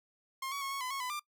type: tone with pitch steps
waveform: sawtooth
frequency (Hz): 1066 / 1127 / 1092 / 1104 / 1011 / 1096 / 1003 / 1190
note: C6 / C#6 / C#6 / C#6 / B5 / C#6 / B5 / D6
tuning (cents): +32 / +28 / -26 / -7 / +40 / -20 / +26 / +22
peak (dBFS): -32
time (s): 0.42-1.196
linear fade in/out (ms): 5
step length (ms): 97
effects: noise-tail reverb RT60 0.1 s tail -23 dB re dry